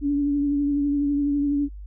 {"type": "tone with vibrato", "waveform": "sine", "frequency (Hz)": 286.3, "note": "D4", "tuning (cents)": -44, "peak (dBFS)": -19, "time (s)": [0.01, 1.69], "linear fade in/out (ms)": 50, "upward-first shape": "triangle", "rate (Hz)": 12, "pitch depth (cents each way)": 31, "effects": ["noise-tail reverb RT60 0.1 s tail -26 dB re dry", "added 50 Hz sine -35 dBFS peak until 1.86 s"]}